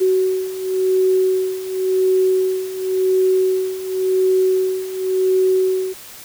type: beating tone pair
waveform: sine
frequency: 374.1 / 375.02 Hz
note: F#4 / F#4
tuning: +19 / +23 cents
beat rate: 0.92 Hz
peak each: -20 / -16 dBFS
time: 0-5.94 s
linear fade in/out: 20 ms
effects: white hiss -38 dBFS RMS until 6.24 s